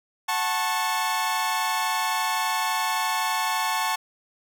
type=chord; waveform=sawtooth; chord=F# minor; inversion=none; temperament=equal with one note detuned; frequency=740 / 880 / 1094.1 Hz; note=F#5 / A5 / C#6; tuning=0 / 0 / -23 cents; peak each=-27 / -22 / -24 dBFS; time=0.28-3.96 s; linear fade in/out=10 ms; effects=none